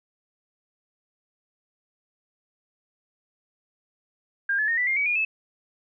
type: tone with pitch steps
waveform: sine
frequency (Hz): 1605 / 1720.2 / 1843.7 / 1976 / 2118 / 2270 / 2433 / 2607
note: G6 / A6 / A#6 / B6 / C7 / C#7 / D#7 / E7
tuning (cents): +40 / -40 / -20 / 0 / +21 / +41 / -39 / -20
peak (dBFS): -21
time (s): 4.49-5.25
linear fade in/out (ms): 5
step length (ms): 95
effects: none